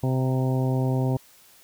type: harmonic tone with a mistuned harmonic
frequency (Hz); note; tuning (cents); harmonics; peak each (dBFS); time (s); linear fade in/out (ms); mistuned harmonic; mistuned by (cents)
130; C3; -11; 1 / 2 / 3 / 4 / 5 / 6 / 7; -22 / -28 / -32 / -34 / -36 / -38 / -39; 0.03-1.17; 5; 7; +26
effects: white hiss -54 dBFS RMS until 1.63 s